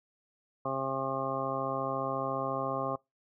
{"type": "harmonic tone", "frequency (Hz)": 134.3, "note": "C3", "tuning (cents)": 46, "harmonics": [1, 2, 3, 4, 5, 6, 8, 9], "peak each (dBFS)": [-41, -40, -41, -36, -38, -40, -36, -40], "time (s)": [0.65, 2.96], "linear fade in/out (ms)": 5, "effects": ["noise-tail reverb RT60 0.2 s tail -24 dB re dry"]}